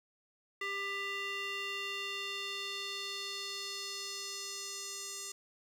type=tone with band-pass filter sweep; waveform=square; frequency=396.7 Hz; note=G4; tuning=21 cents sharp; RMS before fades=-40 dBFS; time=0.61-5.32 s; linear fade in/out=5 ms; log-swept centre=2100 to 7000 Hz; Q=2.1; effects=10-bit